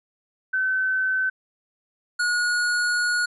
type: tone pair in turn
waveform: sine / square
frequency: 1526 / 1448.2 Hz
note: G6 / F#6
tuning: -47 / -38 cents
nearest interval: minor second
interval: 91 cents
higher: first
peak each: -20 / -21 dBFS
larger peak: first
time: 0.53-1.3 / 2.19-3.26 s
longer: second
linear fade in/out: 10 ms
effects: resampled to 24000 Hz